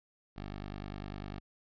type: tone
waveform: 10% pulse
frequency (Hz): 49.97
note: G1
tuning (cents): +34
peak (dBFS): -32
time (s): 0.36-1.4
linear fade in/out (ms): 10
effects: resampled to 11025 Hz